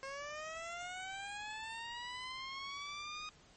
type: linear sweep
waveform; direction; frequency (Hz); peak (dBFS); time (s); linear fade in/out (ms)
15% pulse; up; 535 to 1244; -36; 0.03-3.29; 0
effects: pink hiss -63 dBFS RMS until 3.56 s + MP3 32 kbps